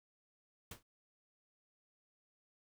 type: noise with exponential decay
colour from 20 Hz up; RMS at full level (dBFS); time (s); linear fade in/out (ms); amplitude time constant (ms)
pink; -43; 0.71-0.83; 5; 26
effects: none